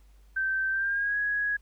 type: tone with pitch glide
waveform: sine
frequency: 1554 to 1665.5 Hz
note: G6 to G#6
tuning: -16 to +4 cents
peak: -25 dBFS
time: 0.36-1.57 s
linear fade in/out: 10 ms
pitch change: +120 cents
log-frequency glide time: 0.7-1.17 s
effects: added 50 Hz sine -53 dBFS peak until 1.61 s + pink hiss -68 dBFS RMS until 1.61 s